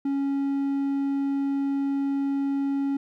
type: tone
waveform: triangle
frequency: 277.2 Hz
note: C#4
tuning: in tune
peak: -21 dBFS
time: 0.05-2.97 s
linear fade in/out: 5 ms
effects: none